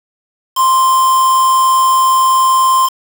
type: tone with quantisation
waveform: triangle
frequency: 1046.5 Hz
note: C6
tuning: in tune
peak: -6 dBFS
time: 0.55-2.9 s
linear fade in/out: 50 ms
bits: 3
effects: none